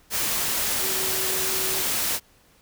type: tone in noise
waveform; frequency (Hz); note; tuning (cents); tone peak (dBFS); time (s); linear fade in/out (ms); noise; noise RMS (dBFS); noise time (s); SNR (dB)
sine; 377.7; F#4; +36; -34; 0.79-1.84; 50; white; -25; 0.1-2.2; -12
effects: pink hiss -58 dBFS RMS until 2.61 s